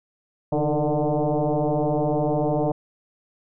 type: tone with frequency modulation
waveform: sine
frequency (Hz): 143.2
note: D3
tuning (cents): -43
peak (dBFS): -19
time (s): 0.52-2.72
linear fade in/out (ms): 5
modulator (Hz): 150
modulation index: 4.3
effects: none